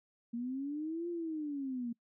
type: linear two-way sweep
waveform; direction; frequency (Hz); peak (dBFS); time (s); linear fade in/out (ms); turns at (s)
sine; up then down; 230.2 to 349.2 to 230.2; -35; 0.33-1.93; 10; 1.09
effects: noise-tail reverb RT60 0.1 s tail -25 dB re dry